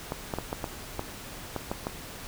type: clicks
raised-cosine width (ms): 1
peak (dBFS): -16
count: 9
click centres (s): 0.121 / 0.338 / 0.386 / 0.529 / 0.642 / 0.994 / 1.563 / 1.715 / 1.869
effects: pink hiss -42 dBFS RMS until 2.27 s